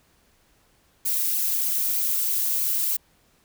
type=noise with flanger; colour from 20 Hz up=violet; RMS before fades=-24 dBFS; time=1.05-2.97 s; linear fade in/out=10 ms; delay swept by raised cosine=0.54 to 2.74 ms; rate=3.2 Hz; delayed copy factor=-0.55; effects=pink hiss -62 dBFS RMS until 3.44 s